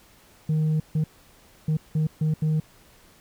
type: tone bursts at uneven times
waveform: sine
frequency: 155.56 Hz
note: D#3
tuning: in tune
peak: -17 dBFS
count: 6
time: 0.49-0.8 / 0.95-1.04 / 1.68-1.77 / 1.95-2.07 / 2.21-2.34 / 2.42-2.6 s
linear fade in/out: 5 ms
effects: tanh soft clip ceiling -19 dBFS + pink hiss -55 dBFS RMS until 3.2 s